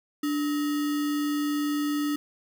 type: tone with sample-and-hold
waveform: sine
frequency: 293.7 Hz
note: D4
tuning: in tune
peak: -24 dBFS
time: 0.23-2.16 s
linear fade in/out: 5 ms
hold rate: 1575 Hz
effects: none